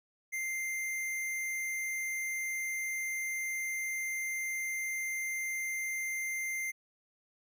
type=tone; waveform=square; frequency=2093 Hz; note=C7; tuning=in tune; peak=-34 dBFS; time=0.32-6.72 s; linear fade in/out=20 ms; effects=none